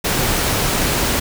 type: noise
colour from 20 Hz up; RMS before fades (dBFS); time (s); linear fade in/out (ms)
pink; -18; 0.04-1.2; 10
effects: none